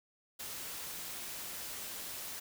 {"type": "noise", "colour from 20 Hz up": "white", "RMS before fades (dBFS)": -43, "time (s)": [0.39, 2.4], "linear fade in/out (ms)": 10, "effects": []}